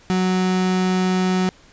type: tone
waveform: 35% pulse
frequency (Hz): 185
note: F#3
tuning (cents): 0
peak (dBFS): -15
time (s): 0.1-1.49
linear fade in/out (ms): 0
effects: pink hiss -50 dBFS RMS until 1.72 s + resampled to 16000 Hz